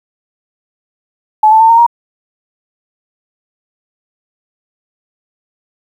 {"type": "tone with pitch steps", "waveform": "sine", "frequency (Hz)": [860, 879.6, 899.6, 920.1, 941.1], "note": ["A5", "A5", "A5", "A#5", "A#5"], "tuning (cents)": [-40, -1, 38, -23, 16], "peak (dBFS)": -3, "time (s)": [1.43, 1.865], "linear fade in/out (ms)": 5, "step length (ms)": 87, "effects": ["7-bit"]}